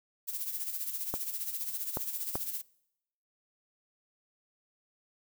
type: noise with tremolo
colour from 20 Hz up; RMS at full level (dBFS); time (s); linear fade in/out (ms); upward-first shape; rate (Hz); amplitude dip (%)
violet; -34; 0.27-2.62; 20; sine; 15; 60
type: clicks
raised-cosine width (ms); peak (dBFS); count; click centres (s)
1; -19; 3; 1.14 / 1.971 / 2.355
effects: noise-tail reverb RT60 0.8 s tail -23 dB re dry